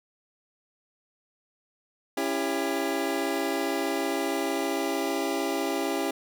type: chord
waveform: 25% pulse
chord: C# diminished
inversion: none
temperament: just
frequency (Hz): 277.2 / 332.6 / 399.1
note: C#4 / E4 / G4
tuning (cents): 0 / +16 / +31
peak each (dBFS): -27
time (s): 2.17-6.11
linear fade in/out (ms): 5
effects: none